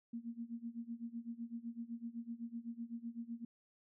sine tone with tremolo, 233.2 Hz, A#3, 1 cent sharp, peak -39 dBFS, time 0.13-3.45 s, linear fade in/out 5 ms, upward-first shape sine, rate 7.9 Hz, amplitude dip 90%, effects none

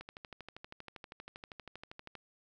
click train, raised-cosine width 0.3 ms, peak -30 dBFS, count 28, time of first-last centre 0.01-2.153 s, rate 12.6 Hz, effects none

